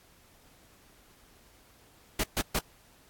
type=noise bursts; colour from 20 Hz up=pink; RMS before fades=-28 dBFS; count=3; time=2.19-2.591 s; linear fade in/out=5 ms; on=47 ms; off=130 ms; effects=pink hiss -60 dBFS RMS until 3.09 s + AAC 64 kbps